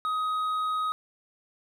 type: tone with hard clipping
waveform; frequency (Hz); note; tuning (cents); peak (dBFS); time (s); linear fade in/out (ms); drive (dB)
sine; 1258; D#6; +19; -27; 0.05-0.92; 0; 4
effects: none